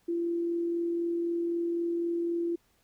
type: tone with amplitude modulation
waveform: sine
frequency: 340.6 Hz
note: F4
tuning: 43 cents flat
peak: -26 dBFS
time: 0.08-2.56 s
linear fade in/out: 10 ms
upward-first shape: sine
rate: 43.9 Hz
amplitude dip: 25%
effects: pink hiss -69 dBFS RMS until 2.83 s

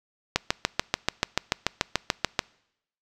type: click train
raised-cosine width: 0.2 ms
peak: -3 dBFS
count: 15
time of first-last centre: 0.36-2.392 s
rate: 6.89 Hz
effects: noise-tail reverb RT60 0.8 s tail -25 dB re dry

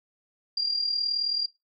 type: tone with amplitude modulation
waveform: sine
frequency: 4778 Hz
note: D8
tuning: 29 cents sharp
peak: -22 dBFS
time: 0.57-1.46 s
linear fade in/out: 5 ms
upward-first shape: sine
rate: 38.9 Hz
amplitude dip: 60%
effects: noise-tail reverb RT60 0.2 s tail -18 dB re dry

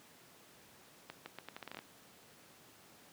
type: accelerating click train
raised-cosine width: 0.3 ms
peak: -28 dBFS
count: 11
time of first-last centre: 1.1-1.79 s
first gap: 160 ms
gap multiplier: 0.79
effects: pink hiss -60 dBFS RMS until 3.12 s + high-pass 150 Hz 12 dB/octave

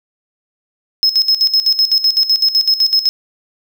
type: tone with tremolo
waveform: triangle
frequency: 5170 Hz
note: E8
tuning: 34 cents flat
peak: -7 dBFS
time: 1.03-3.09 s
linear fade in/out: 0 ms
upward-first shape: square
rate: 7.9 Hz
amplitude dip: 75%
effects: none

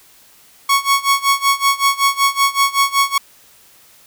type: tone with tremolo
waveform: sawtooth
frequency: 1108.7 Hz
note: C#6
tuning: in tune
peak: -6 dBFS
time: 0.69-3.18 s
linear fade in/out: 5 ms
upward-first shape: sine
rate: 5.3 Hz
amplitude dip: 90%
effects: white hiss -48 dBFS RMS until 4.06 s

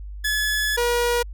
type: tone pair in turn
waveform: sawtooth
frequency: 1709 / 479.6 Hz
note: G#6 / A#4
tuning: +49 / +49 cents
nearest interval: octave + minor seventh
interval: 2200 cents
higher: first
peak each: -17 / -15 dBFS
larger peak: second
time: 0.24-0.77 / 0.77-1.23 s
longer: first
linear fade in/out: 10 ms
effects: added 50 Hz sine -32 dBFS peak until 1.33 s

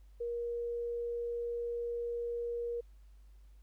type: tone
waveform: sine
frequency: 473.5 Hz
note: A#4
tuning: 27 cents sharp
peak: -34 dBFS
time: 0.2-2.81 s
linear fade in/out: 10 ms
effects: added 50 Hz sine -54 dBFS peak until 3.62 s + pink hiss -75 dBFS RMS until 3.62 s

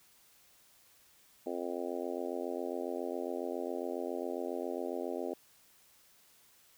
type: harmonic tone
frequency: 87.31 Hz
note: F2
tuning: in tune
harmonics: 3 / 4 / 5 / 6 / 7 / 8 / 9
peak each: -42 / -40 / -41 / -43 / -42 / -48 / -48 dBFS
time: 1.46-5.34 s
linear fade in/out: 5 ms
effects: white hiss -64 dBFS RMS until 6.77 s

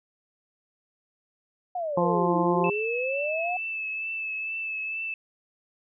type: exponential two-way sweep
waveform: sine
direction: down then up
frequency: 740 to 320 to 740 Hz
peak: -27 dBFS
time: 1.75-3.57 s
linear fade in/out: 5 ms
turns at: 2.37 s
type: harmonic tone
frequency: 174.61 Hz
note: F3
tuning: in tune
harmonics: 1 / 2 / 3 / 4 / 5 / 6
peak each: -27 / -29 / -29 / -32 / -28 / -29 dBFS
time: 1.97-2.7 s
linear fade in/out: 5 ms
type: tone with vibrato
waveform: sine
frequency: 2623 Hz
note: E7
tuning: 9 cents flat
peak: -29 dBFS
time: 2.64-5.14 s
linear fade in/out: 2 ms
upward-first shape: triangle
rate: 2.2 Hz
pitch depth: 29 cents each way
effects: none

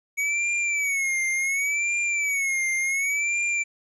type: tone with vibrato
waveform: square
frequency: 2243 Hz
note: C#7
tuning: 20 cents sharp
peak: -23 dBFS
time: 0.17-3.64 s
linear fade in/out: 20 ms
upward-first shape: sine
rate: 0.69 Hz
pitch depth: 110 cents each way
effects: resampled to 24000 Hz + 10-bit

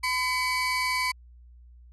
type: tone pair together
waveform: 30% pulse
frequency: 1011.2 / 2270 Hz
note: B5 / C#7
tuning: +41 / +41 cents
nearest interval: octave + major second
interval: 1400 cents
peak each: -25 dBFS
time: 0.03-1.12 s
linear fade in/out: 10 ms
effects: added 60 Hz sine -48 dBFS peak until 1.92 s + resampled to 24000 Hz

